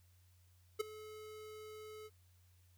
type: tone with ADSR envelope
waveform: square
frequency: 429.9 Hz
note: A4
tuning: 40 cents flat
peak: -32 dBFS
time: 0.79-2.1 s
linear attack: 16 ms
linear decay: 11 ms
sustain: -18 dB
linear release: 41 ms
effects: added 90 Hz sine -65 dBFS peak until 2.77 s + white hiss -75 dBFS RMS until 2.77 s